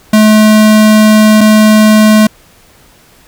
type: tone pair in turn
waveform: square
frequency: 215 / 215 Hz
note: A3 / A3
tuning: -40 / -40 cents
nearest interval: unison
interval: 0 cents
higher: neither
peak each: -3 dBFS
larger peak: neither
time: 0.13-1.41 / 1.41-2.27 s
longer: first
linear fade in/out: 5 ms
effects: pink hiss -43 dBFS RMS until 3.27 s